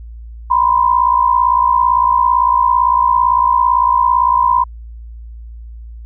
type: tone pair together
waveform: sine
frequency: 971.2 / 1029 Hz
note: B5 / C6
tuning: -29 / -29 cents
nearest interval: minor second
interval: 100 cents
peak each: -12 dBFS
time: 0.5-4.64 s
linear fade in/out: 10 ms
effects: added 57 Hz sine -29 dBFS peak until 6.05 s